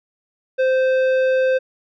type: tone with tanh clipping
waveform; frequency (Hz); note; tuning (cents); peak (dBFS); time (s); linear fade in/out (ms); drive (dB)
sine; 520; C5; -11; -16; 0.58-1.59; 20; 11
effects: none